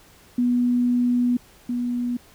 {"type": "tone pair in turn", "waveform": "sine", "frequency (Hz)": [244.6, 243.2], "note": ["B3", "B3"], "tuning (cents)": [-16, -26], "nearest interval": "unison", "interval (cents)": 10, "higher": "first", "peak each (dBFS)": [-17, -22], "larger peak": "first", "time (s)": [[0.38, 1.37], [1.69, 2.17]], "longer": "first", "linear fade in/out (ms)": 5, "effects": ["pink hiss -52 dBFS RMS until 2.34 s"]}